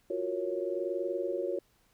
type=chord; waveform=sine; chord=Gb major seventh; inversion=third; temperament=equal; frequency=349.2 / 370 / 466.2 / 554.4 Hz; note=F4 / Gb4 / Bb4 / Db5; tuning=0 / 0 / 0 / 0 cents; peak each=-36 / -35 / -38 / -35 dBFS; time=0.1-1.59 s; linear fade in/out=5 ms; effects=pink hiss -69 dBFS RMS until 1.93 s